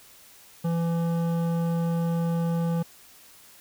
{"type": "tone with hard clipping", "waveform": "triangle", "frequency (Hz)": 167.9, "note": "E3", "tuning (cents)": 32, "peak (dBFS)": -25, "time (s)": [0.64, 2.83], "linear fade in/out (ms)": 10, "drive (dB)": 16, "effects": ["white hiss -52 dBFS RMS until 3.6 s"]}